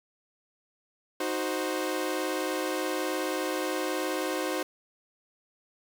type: chord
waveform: sawtooth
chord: C diminished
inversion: first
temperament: equal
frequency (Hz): 311.1 / 370 / 523.3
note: Eb4 / Gb4 / C5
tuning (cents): 0 / 0 / 0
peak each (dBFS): -29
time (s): 1.2-4.63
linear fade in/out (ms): 5
effects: 8-bit